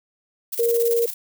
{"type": "noise with tremolo", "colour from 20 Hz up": "violet", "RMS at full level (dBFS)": -26, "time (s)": [0.52, 1.14], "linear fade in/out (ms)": 10, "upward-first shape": "square", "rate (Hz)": 18, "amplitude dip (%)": 65}
{"type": "tone", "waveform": "sine", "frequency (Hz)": 467.1, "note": "A#4", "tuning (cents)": 3, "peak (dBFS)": -17, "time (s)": [0.59, 1.06], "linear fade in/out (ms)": 5}
{"effects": []}